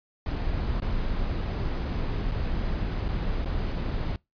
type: noise with dropouts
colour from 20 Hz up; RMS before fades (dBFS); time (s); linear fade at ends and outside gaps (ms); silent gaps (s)
brown; -28; 0.26-4.16; 2; 0.801-0.82 / 2.314-2.318 / 3.083-3.087 / 3.447-3.457
effects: noise-tail reverb RT60 0.2 s tail -24 dB re dry + resampled to 11025 Hz